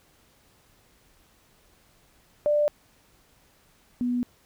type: tone pair in turn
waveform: sine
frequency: 592 / 245.1 Hz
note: D5 / B3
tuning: +14 / -13 cents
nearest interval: octave + minor third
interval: 1527 cents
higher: first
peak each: -19 / -23 dBFS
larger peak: first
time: 2.46-2.68 / 4.01-4.23 s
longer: neither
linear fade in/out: 0 ms
effects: pink hiss -61 dBFS RMS until 4.45 s